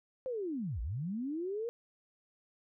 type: linear two-way sweep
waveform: sine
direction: down then up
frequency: 532 to 49 to 479.3 Hz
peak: -34 dBFS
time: 0.26-1.69 s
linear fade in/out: 0 ms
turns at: 0.81 s
effects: none